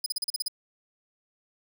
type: tone bursts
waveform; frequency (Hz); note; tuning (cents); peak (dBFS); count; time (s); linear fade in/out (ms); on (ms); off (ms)
sawtooth; 5000; D#8; +8; -23; 8; 0.04-0.482; 5; 22; 38
effects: none